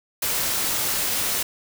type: noise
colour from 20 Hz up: white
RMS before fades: -24 dBFS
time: 0.22-1.43 s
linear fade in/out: 5 ms
effects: none